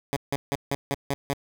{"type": "tone bursts", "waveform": "10% pulse", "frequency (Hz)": 140, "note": "C#3", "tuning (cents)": 18, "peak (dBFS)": -16, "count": 7, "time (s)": [0.13, 1.335], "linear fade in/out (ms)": 0, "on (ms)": 35, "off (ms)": 160, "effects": []}